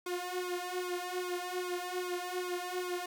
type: tone with flanger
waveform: sawtooth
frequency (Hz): 359.6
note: F#4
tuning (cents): -49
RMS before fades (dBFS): -37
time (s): 0.06-3.06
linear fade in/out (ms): 5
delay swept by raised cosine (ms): 1.9 to 4.5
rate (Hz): 2.5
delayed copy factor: +0.9
effects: none